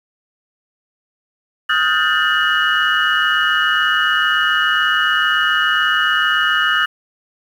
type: tone cluster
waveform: sine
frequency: 1261 / 1423 / 1570 / 1775 / 2917 Hz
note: D#6 / F6 / G6 / A6 / F#7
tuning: +23 / +32 / +2 / +15 / -25 cents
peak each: -19 dBFS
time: 1.69-6.86 s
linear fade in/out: 10 ms
effects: tanh soft clip ceiling -4 dBFS + 7-bit